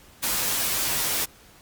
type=noise with comb filter; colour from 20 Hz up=white; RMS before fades=-25 dBFS; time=0.22-1.26 s; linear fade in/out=20 ms; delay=11 ms; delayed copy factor=-0.95; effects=pink hiss -52 dBFS RMS until 1.61 s + Opus 48 kbps